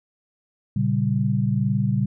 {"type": "chord", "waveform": "sine", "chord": "G diminished", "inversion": "first", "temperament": "equal", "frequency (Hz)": [116.54, 138.59, 196], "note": ["Bb2", "Db3", "G3"], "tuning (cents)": [0, 0, 0], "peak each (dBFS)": -23, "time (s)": [0.76, 2.06], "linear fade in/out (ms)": 5, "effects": []}